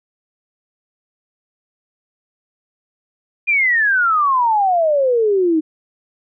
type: exponential sweep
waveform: sine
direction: down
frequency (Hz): 2454 to 305.4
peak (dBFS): -12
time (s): 3.47-5.61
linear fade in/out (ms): 20
effects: none